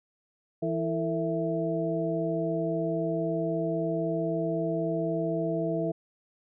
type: harmonic tone with a mistuned harmonic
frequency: 164.81 Hz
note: E3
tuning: in tune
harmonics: 1 / 2 / 3 / 4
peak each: -32 / -31 / -33 / -31 dBFS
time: 0.62-5.92 s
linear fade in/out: 10 ms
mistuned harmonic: 3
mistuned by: -150 cents
effects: none